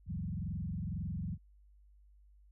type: tone with frequency modulation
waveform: sine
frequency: 129.1 Hz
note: C3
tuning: 23 cents flat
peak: -35 dBFS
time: 0.06-1.38 s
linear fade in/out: 50 ms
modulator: 22 Hz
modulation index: 2.9
effects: added 50 Hz sine -59 dBFS peak until 2.51 s